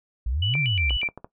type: exponential two-way sweep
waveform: sine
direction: up then down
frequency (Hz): 53 to 155.56 to 53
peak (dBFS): -23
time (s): 0.26-0.97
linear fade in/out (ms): 5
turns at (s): 0.59
type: tone with vibrato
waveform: sine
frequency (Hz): 2637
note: E7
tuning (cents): 0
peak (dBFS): -24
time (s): 0.42-1.08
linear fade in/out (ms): 5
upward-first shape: square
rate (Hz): 4.2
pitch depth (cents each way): 200
type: clicks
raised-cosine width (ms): 1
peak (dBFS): -23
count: 6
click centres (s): 0.553 / 0.907 / 1.032 / 1.088 / 1.176 / 1.245
effects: noise-tail reverb RT60 0.1 s tail -17 dB re dry